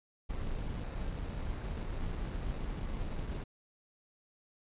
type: noise with sample-and-hold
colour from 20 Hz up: brown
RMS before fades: -37 dBFS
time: 0.29-3.44 s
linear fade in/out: 10 ms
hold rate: 3150 Hz
effects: resampled to 8000 Hz